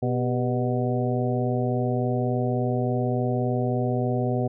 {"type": "harmonic tone with a mistuned harmonic", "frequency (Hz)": 123.47, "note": "B2", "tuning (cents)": 0, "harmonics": [1, 2, 3, 4, 5, 6], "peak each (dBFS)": [-25, -28, -30, -31, -32, -33], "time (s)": [0.02, 4.48], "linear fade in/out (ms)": 10, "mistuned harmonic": 3, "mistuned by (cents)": 80, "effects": []}